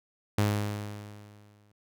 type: tone with exponential decay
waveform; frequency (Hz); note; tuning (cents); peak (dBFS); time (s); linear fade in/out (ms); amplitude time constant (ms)
sawtooth; 103.83; G#2; 0; -18; 0.38-1.72; 5; 290
effects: none